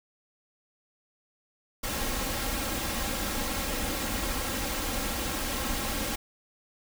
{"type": "noise with comb filter", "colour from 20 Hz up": "pink", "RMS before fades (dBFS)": -31, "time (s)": [1.83, 6.16], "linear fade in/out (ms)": 10, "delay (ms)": 3.7, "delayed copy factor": 0.6, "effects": []}